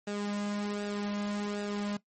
sawtooth tone with flanger, 205.3 Hz, G#3, 20 cents flat, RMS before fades -34 dBFS, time 0.07-1.97 s, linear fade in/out 5 ms, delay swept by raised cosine 0.92 to 2.72 ms, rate 1.3 Hz, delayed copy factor -0.6, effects noise-tail reverb RT60 0.1 s tail -17 dB re dry + MP3 32 kbps

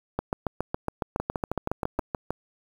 two click trains, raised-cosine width 1 ms, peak -12 / -13 dBFS, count 14 / 8, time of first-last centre 0.19-1.993 / 1.2-2.306 s, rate 7.21 / 6.33 Hz, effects 7-bit

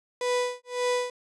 35% pulse tone with tremolo, 494 Hz, B4, in tune, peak -21 dBFS, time 0.21-1.1 s, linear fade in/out 2 ms, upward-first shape sine, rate 1.8 Hz, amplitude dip 100%, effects resampled to 22050 Hz

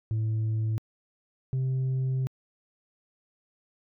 sine tone pair in turn, 110 / 130.81 Hz, A2 / C3, 0 / 0 cents, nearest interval minor third, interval 300 cents, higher second, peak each -22 dBFS, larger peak neither, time 0.11-0.78 / 1.53-2.27 s, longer second, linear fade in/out 0 ms, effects tanh soft clip ceiling -24 dBFS

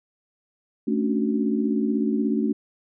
sine chord, D major seventh, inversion second, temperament equal, 220 / 277.2 / 293.7 / 370 Hz, A3 / C#4 / D4 / F#4, 0 / 0 / 0 / 0 cents, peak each -23 / -26 / -28 / -29 dBFS, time 0.87-2.53 s, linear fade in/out 10 ms, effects none

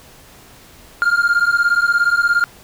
triangle beating tone pair, 1396.9 / 1413.9 Hz, F6 / F6, 0 / +21 cents, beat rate 17 Hz, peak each -13 dBFS, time 1.02-2.44 s, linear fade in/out 0 ms, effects tanh soft clip ceiling -5 dBFS + pink hiss -44 dBFS RMS until 2.63 s

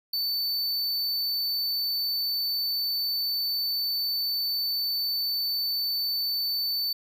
square tone, 4522 Hz, C#8, 34 cents sharp, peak -26 dBFS, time 0.13-6.93 s, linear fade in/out 5 ms, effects none

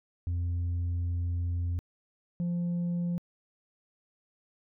sine tone pair in turn, 86.9 / 173.8 Hz, F2 / F3, -8 / -8 cents, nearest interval octave, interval 1200 cents, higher second, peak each -25 dBFS, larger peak neither, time 0.27-1.79 / 2.4-3.18 s, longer first, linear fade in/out 0 ms, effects tanh soft clip ceiling -27 dBFS

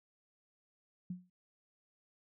sine tone with exponential decay, 180.7 Hz, F#3, 41 cents flat, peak -35 dBFS, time 1.1-1.3 s, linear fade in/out 5 ms, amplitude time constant 42 ms, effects none

